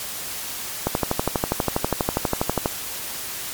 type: click train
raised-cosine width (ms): 1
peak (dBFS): -5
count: 23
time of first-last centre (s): 0.87-2.659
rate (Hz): 12.3
effects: white hiss -31 dBFS RMS until 3.53 s + MP3 96 kbps